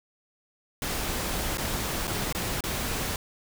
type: noise with dropouts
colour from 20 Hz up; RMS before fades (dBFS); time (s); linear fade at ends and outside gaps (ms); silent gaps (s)
pink; -30; 0.82-3.16; 2; 1.573-1.581 / 2.072-2.077 / 2.326-2.348 / 2.607-2.638
effects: none